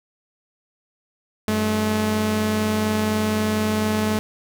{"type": "tone pair together", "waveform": "sawtooth", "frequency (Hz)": [95.4, 214.9], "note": ["G2", "A3"], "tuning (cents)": [-47, -41], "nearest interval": "octave + major second", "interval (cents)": 1406, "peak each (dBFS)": [-23, -16], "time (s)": [1.48, 4.19], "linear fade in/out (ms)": 0, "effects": []}